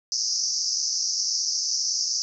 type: band-pass noise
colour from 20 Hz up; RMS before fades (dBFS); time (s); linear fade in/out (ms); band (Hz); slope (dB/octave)
pink; -26; 0.12-2.22; 0; 4900 to 6200; 96
effects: none